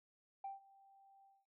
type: tone with ADSR envelope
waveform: sine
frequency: 784 Hz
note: G5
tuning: in tune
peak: -40 dBFS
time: 0.44-1.46 s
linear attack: 5 ms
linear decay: 150 ms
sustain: -23 dB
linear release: 220 ms
effects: noise-tail reverb RT60 0.2 s tail -19 dB re dry + tanh soft clip ceiling -38 dBFS